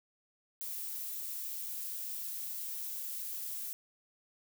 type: noise with dropouts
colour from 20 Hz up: violet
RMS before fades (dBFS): -40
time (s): 0.61-3.73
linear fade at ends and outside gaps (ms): 0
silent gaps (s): 1.663-1.667
effects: none